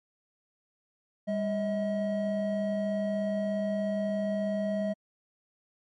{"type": "tone pair together", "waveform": "triangle", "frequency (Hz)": [200.3, 637.6], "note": ["G3", "D#5"], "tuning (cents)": [38, 42], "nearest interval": "octave + minor sixth", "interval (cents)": 2004, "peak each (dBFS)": -28, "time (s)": [1.27, 4.94], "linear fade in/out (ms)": 20, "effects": ["MP3 48 kbps"]}